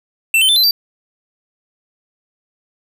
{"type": "tone with pitch steps", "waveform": "square", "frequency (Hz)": [2680, 3079, 3536, 4062, 4666], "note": ["E7", "G7", "A7", "B7", "D8"], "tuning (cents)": [28, -32, 8, 48, -12], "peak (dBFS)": -10, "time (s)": [0.34, 0.71], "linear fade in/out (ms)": 2, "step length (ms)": 74, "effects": []}